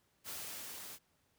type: noise with level ramp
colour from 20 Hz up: white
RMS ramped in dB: -43 to -49 dBFS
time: 0.24-0.99 s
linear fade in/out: 50 ms
effects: pink hiss -75 dBFS RMS until 1.38 s + high-pass 60 Hz 12 dB/octave